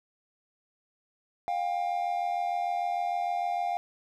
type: tone pair together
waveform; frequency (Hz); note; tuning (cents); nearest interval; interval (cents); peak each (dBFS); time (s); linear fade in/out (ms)
triangle; 707.4 / 794; F5 / G5; +22 / +22; major second; 200; -27 / -30; 1.48-3.77; 0
effects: none